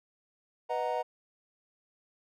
triangle chord, B major seventh, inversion none, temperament equal, 493.9 / 622.3 / 740 / 932.3 Hz, B4 / D#5 / F#5 / A#5, 0 / 0 / 0 / 0 cents, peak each -33 dBFS, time 0.69-1.03 s, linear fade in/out 20 ms, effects none

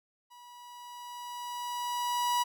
45% pulse tone with level ramp, 973 Hz, B5, 26 cents flat, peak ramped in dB -51 to -25 dBFS, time 0.3-2.44 s, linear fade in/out 20 ms, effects none

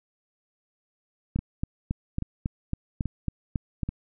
two click trains, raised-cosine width 5 ms, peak -14 / -17 dBFS, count 10 / 4, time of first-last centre 1.36-3.833 / 1.39-3.89 s, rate 3.64 / 1.2 Hz, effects none

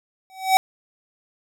square tone with exponential growth, 760 Hz, F#5, 46 cents sharp, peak -10 dBFS, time 0.3-0.57 s, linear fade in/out 0 ms, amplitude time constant 58 ms, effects none

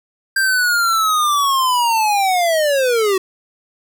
square linear sweep, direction down, 1589 to 370 Hz, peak -14 dBFS, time 0.36-3.18 s, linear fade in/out 5 ms, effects none

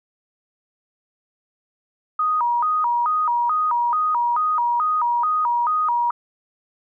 sine tone with vibrato, 1090 Hz, C#6, 29 cents flat, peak -17 dBFS, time 2.19-6.11 s, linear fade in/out 5 ms, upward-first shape square, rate 2.3 Hz, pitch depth 230 cents each way, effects none

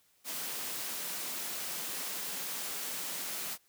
white high-pass noise, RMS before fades -38 dBFS, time 0.24-3.58 s, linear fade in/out 50 ms, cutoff 140 Hz, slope 96 dB/octave, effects white hiss -69 dBFS RMS until 3.68 s

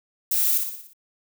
violet noise with echo, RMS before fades -22 dBFS, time 0.31-0.58 s, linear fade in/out 5 ms, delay 59 ms, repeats 6, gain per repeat -5 dB, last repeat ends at 0.934 s, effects none

